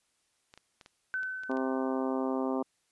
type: clicks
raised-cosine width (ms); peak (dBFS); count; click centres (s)
0.2; -33; 8; 0.539 / 0.576 / 0.812 / 0.861 / 1.232 / 1.435 / 1.515 / 1.571
type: tone with exponential decay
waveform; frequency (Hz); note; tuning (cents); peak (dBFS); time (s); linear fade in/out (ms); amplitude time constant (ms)
sine; 1519; F#6; +45; -29; 1.14-2.57; 0; 310
type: harmonic tone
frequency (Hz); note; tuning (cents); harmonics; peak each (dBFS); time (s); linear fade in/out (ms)
131.5; C3; +9; 2 / 3 / 4 / 5 / 6 / 7 / 8 / 9; -31 / -35 / -37 / -39 / -41 / -42 / -43 / -44; 1.49-2.63; 10
effects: white hiss -74 dBFS RMS until 2.91 s + resampled to 24000 Hz